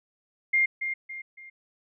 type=tone with echo; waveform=sine; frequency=2116 Hz; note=C7; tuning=19 cents sharp; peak=-19 dBFS; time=0.53-0.66 s; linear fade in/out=10 ms; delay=280 ms; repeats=3; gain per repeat=-8 dB; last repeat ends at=1.5 s; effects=none